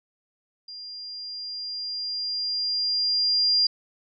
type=tone with level ramp; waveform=sine; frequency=4800 Hz; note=D8; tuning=37 cents sharp; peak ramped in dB=-37 to -17 dBFS; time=0.68-3.67 s; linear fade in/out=5 ms; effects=none